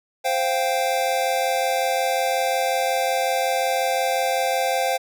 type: chord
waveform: square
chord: C suspended fourth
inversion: none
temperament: equal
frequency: 523.3 / 698.5 / 784 Hz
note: C5 / F5 / G5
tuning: 0 / 0 / 0 cents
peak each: -25 dBFS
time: 0.24-4.98 s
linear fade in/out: 20 ms
effects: none